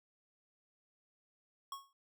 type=tone with exponential decay; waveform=square; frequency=1100 Hz; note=C#6; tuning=14 cents flat; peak=-39 dBFS; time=1.72-1.93 s; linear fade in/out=2 ms; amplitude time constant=44 ms; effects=none